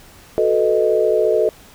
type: chord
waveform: sine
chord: B dominant seventh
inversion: second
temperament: equal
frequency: 370 / 440 / 493.9 / 622.3 Hz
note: F#4 / A4 / B4 / D#5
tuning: 0 / 0 / 0 / 0 cents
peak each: -21 / -16 / -22 / -18 dBFS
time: 0.38-1.49 s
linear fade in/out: 0 ms
effects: pink hiss -45 dBFS RMS until 1.74 s